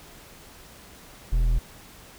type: tone with hard clipping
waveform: sine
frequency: 41.2 Hz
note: E1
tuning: in tune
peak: -20 dBFS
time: 1.32-1.59 s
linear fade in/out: 10 ms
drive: 6 dB
effects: pink hiss -48 dBFS RMS until 2.18 s